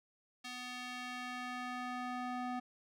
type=tone with band-pass filter sweep; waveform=square; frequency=248.9 Hz; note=B3; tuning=14 cents sharp; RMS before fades=-42 dBFS; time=0.44-2.6 s; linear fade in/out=10 ms; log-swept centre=3500 to 790 Hz; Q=0.89; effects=none